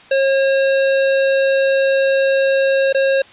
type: tone with dropouts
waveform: square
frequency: 541 Hz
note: C#5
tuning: 42 cents flat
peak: -13 dBFS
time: 0.11-3.22 s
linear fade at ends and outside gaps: 5 ms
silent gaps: 2.927-2.946 s
effects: white hiss -43 dBFS RMS until 3.32 s + resampled to 8000 Hz